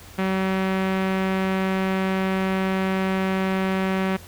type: tone with low-pass filter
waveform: sawtooth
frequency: 190 Hz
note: F#3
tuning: 46 cents sharp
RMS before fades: -23 dBFS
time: 0.18-4.17 s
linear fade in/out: 10 ms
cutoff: 2400 Hz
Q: 1.4
effects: added 90 Hz sine -45 dBFS peak until 4.27 s + pink hiss -45 dBFS RMS until 4.27 s